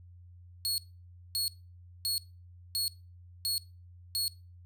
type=tone bursts; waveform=sawtooth; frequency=4344 Hz; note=C#8; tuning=36 cents flat; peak=-26 dBFS; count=6; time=0.65-4.28 s; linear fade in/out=0 ms; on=130 ms; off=570 ms; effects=noise-tail reverb RT60 0.3 s tail -20 dB re dry + added 88 Hz sine -50 dBFS peak until 4.65 s